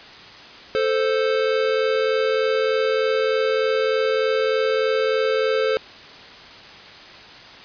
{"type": "tone pair together", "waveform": "square", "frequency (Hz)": [440, 523.3], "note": ["A4", "C5"], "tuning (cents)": [0, 0], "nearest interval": "minor third", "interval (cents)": 300, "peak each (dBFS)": [-21, -22], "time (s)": [0.75, 5.77], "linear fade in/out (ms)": 0, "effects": ["white hiss -41 dBFS RMS until 7.64 s", "resampled to 11025 Hz"]}